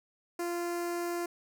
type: tone with notch filter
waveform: sawtooth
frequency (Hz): 346.2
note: F4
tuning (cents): -15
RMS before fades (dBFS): -34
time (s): 0.39-1.26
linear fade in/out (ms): 5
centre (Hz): 3400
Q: 1.2
effects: none